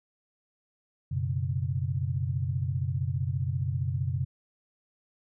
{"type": "chord", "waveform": "sine", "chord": "F# suspended fourth", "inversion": "none", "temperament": "equal", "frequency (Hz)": [92.5, 123.47, 138.59], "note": ["F#2", "B2", "C#3"], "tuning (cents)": [0, 0, 0], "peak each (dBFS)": -31, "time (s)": [1.11, 4.25], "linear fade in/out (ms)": 10, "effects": []}